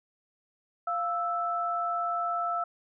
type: tone pair together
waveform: sine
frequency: 695.6 / 1318.5 Hz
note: F5 / E6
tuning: -7 / 0 cents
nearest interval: major seventh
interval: 1107 cents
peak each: -31 / -29 dBFS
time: 0.87-2.64 s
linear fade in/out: 5 ms
effects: none